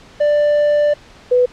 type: tone pair in turn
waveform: triangle / sine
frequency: 590 / 496.1 Hz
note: D5 / B4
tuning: +8 / +8 cents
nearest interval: minor third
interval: 300 cents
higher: first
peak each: -9 dBFS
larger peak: neither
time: 0.2-0.94 / 1.31-1.46 s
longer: first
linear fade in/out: 10 ms
effects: pink hiss -43 dBFS RMS until 1.52 s + low-pass 5000 Hz 12 dB/octave